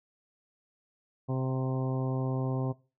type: harmonic tone with a mistuned harmonic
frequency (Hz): 130.81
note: C3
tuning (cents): 0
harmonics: 1 / 2 / 3 / 4 / 5 / 6 / 7 / 8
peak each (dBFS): -29 / -35 / -39 / -41 / -43 / -45 / -46 / -47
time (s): 1.28-2.73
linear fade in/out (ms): 20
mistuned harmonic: 6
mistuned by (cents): -25
effects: noise-tail reverb RT60 0.3 s tail -19 dB re dry